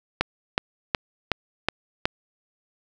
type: click train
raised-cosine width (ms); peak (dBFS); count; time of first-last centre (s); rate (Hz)
0.3; -4; 6; 0.21-2.055; 2.71
effects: none